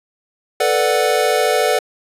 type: chord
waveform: square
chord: B minor seventh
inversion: third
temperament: equal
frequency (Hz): 440 / 493.9 / 587.3 / 740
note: A4 / B4 / D5 / F#5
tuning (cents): 0 / 0 / 0 / 0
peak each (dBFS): -20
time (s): 0.6-1.79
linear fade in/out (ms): 5
effects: resampled to 32000 Hz + 8-bit